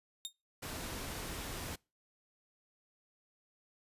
sawtooth tone with exponential decay, 3684 Hz, A#7, 21 cents flat, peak -31 dBFS, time 0.25-0.33 s, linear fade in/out 0 ms, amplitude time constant 16 ms
pink noise, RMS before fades -42 dBFS, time 0.62-1.76 s, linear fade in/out 10 ms
effects noise-tail reverb RT60 0.3 s tail -26 dB re dry + resampled to 32000 Hz

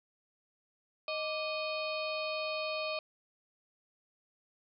harmonic tone with a mistuned harmonic, 622.3 Hz, D#5, in tune, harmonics 1 / 2 / 4 / 5 / 6 / 7 / 8, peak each -36 / -42 / -39 / -48 / -48 / -43 / -54 dBFS, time 1.08-2.99 s, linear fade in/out 2 ms, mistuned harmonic 2, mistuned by -100 cents, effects none

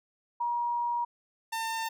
sine / sawtooth tone pair in turn, 953 / 901.4 Hz, A#5 / A5, +38 / +42 cents, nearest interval minor second, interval 96 cents, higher first, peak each -27 dBFS, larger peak neither, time 0.4-1.05 / 1.52-1.89 s, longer first, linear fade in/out 10 ms, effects none

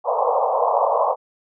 pink band-pass noise, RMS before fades -19 dBFS, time 0.04-1.16 s, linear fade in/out 50 ms, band 480 to 1100 Hz, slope 96 dB/octave, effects none

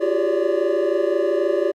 triangle tone cluster, 346.2 / 378.8 / 404.7 / 564 / 588 Hz, F4 / F#4 / G#4 / C#5 / D5, -15 / +41 / -45 / +30 / +2 cents, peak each -22 dBFS, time 0-1.72 s, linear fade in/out 20 ms, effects Opus 48 kbps

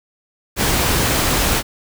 pink noise, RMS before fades -17 dBFS, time 0.56-1.63 s, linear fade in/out 50 ms, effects none

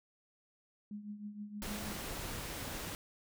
sine tone with tremolo, 207.7 Hz, G#3, in tune, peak -39 dBFS, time 0.91-1.97 s, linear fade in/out 2 ms, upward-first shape triangle, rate 6.4 Hz, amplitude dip 75%
pink noise, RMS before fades -42 dBFS, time 1.62-2.95 s, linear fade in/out 0 ms
effects none

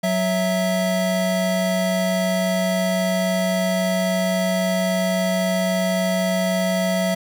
square tone pair together, 185 / 658.7 Hz, F#3 / E5, 0 / -1 cents, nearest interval octave + minor seventh, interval 2199 cents, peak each -22 dBFS, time 0.03-7.15 s, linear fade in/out 10 ms, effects none

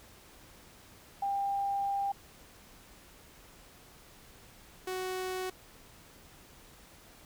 sine / sawtooth tone pair in turn, 796 / 371.5 Hz, G5 / F#4, +26 / +7 cents, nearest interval octave + minor second, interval 1319 cents, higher first, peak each -29 / -30 dBFS, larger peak first, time 1.22-2.12 / 4.87-5.5 s, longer first, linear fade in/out 5 ms, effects pink hiss -56 dBFS RMS until 7.25 s

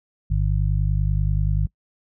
harmonic tone, 50.3 Hz, G1, 45 cents sharp, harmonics 1 / 2 / 3, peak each -20 / -23 / -25 dBFS, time 0.3-1.67 s, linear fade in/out 10 ms, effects noise-tail reverb RT60 0.1 s tail -24 dB re dry

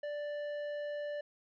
triangle tone with tanh clipping, 587.3 Hz, D5, in tune, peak -38 dBFS, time 0.03-1.21 s, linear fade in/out 5 ms, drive 14 dB, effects none

